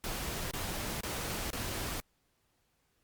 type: noise bursts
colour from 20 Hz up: pink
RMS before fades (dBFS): -37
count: 4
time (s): 0.04-2.001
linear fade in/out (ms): 0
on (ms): 470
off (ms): 27
effects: pink hiss -75 dBFS RMS until 3.03 s + Opus 48 kbps